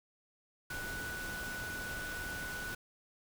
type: tone in noise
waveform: sine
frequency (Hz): 1480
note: F#6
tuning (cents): 0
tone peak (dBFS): -40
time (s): 0.7-2.75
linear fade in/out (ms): 5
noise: pink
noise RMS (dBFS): -44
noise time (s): 0.7-2.75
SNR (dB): +1
effects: none